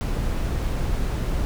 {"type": "noise", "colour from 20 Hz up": "brown", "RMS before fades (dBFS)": -24, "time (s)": [0.01, 1.45], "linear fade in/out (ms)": 0, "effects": []}